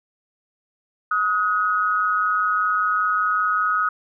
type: tone pair together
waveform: sine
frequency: 1264 / 1458.9 Hz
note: D#6 / F#6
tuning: +27 / -25 cents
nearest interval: major second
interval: 248 cents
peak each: -19 / -23 dBFS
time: 1.11-3.89 s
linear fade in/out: 5 ms
effects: none